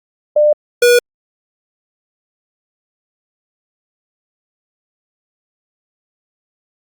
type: tone pair in turn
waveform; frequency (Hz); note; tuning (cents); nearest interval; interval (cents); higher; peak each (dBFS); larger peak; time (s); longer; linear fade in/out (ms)
sine / square; 598 / 484.2; D5 / B4; +31 / -34; major third; 365; first; -7; neither; 0.36-0.53 / 0.82-0.99; neither; 5
effects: Opus 48 kbps